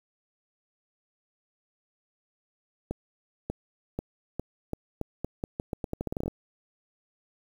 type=accelerating click train; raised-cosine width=2 ms; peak=-17 dBFS; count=20; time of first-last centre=2.91-6.28 s; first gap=590 ms; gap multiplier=0.83; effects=8-bit